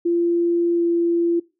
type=tone with pitch glide; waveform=sine; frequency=342.9 to 340.7 Hz; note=F4 to F4; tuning=-32 to -43 cents; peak=-16 dBFS; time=0.05-1.4 s; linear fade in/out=10 ms; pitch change=-11 cents; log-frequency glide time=0.75-0.82 s; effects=noise-tail reverb RT60 0.3 s tail -23 dB re dry